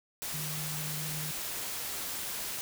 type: tone in noise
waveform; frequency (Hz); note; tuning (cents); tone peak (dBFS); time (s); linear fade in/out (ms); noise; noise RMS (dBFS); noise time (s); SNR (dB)
sine; 152.7; D#3; -32; -38; 0.34-1.31; 0; white; -37; 0.22-2.61; -4
effects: none